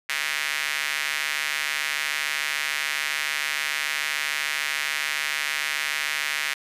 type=tone with high-pass filter; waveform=square; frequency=73.42 Hz; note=D2; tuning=in tune; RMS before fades=-27 dBFS; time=0.09-6.54 s; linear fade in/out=5 ms; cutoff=2000 Hz; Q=2.3; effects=resampled to 32000 Hz